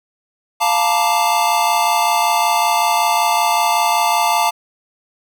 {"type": "chord", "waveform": "square", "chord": "Bb major seventh", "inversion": "second", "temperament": "equal with one note detuned", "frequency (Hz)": [698.5, 880, 945.3, 1174.7], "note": ["F5", "A5", "Bb5", "D6"], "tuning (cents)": [0, 0, 24, 0], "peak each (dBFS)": [-20, -17, -22, -22], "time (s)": [0.6, 4.51], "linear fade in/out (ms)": 20, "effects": []}